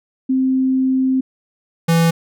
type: tone pair in turn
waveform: sine / square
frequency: 261.6 / 166.21 Hz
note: C4 / E3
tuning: 0 / +15 cents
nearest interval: minor sixth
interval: 785 cents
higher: first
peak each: -13 / -12 dBFS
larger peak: second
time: 0.29-1.21 / 1.88-2.11 s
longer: first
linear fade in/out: 10 ms
effects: none